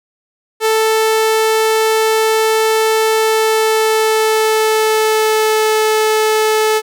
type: tone with pitch glide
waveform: sawtooth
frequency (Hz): 440.5 to 434.2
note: A4 to A4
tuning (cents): +2 to -23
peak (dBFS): -7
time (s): 0.6-6.82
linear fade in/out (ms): 50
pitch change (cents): -25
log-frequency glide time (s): 3.17-5.8
effects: none